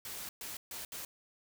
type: noise bursts at uneven times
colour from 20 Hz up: white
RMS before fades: -43 dBFS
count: 4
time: 0.05-0.29 / 0.41-0.57 / 0.71-0.85 / 0.92-1.05 s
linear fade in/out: 2 ms
effects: none